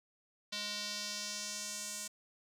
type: tone with band-pass filter sweep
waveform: square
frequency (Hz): 207.7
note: G#3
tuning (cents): 0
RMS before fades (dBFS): -41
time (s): 0.52-2.08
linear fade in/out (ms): 10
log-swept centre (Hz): 4200 to 7700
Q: 2.1
effects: none